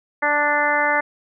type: harmonic tone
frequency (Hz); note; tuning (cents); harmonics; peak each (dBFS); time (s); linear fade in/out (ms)
293.7; D4; 0; 1 / 2 / 3 / 4 / 5 / 6 / 7; -32 / -24 / -22 / -26 / -24 / -22 / -24; 0.22-1.01; 10
effects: none